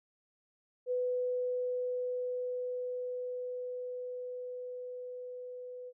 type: tone with level ramp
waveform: sine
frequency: 498.2 Hz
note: B4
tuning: 15 cents sharp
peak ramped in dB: -29 to -42 dBFS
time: 0.86-5.93 s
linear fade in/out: 50 ms
effects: none